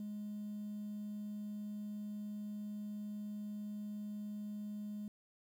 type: tone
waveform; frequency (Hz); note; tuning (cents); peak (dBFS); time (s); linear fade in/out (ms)
sine; 208.5; G#3; +7; -39; 0-5.08; 2
effects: tanh soft clip ceiling -39 dBFS + 11-bit